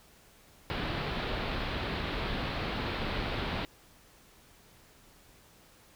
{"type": "low-pass noise", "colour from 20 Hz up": "pink", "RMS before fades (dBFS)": -34, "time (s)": [0.7, 3.65], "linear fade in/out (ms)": 0, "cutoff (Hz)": 4300, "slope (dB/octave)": 48, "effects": ["pink hiss -59 dBFS RMS until 5.95 s"]}